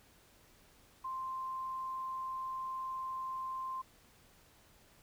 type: tone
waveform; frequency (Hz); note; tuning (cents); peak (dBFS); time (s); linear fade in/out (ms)
sine; 1046.5; C6; 0; -37; 1.04-3.82; 10
effects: pink hiss -64 dBFS RMS until 5.02 s